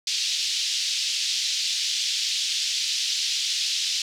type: band-pass noise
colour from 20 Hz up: white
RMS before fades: -26 dBFS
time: 0.07-4.02 s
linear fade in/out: 2 ms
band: 3000 to 5500 Hz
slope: 24 dB/octave
effects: none